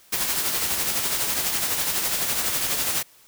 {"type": "noise with tremolo", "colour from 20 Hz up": "white", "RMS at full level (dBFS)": -23, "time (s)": [0.12, 3.03], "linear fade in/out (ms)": 10, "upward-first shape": "sine", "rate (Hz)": 12, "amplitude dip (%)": 40, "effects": ["white hiss -54 dBFS RMS until 3.27 s"]}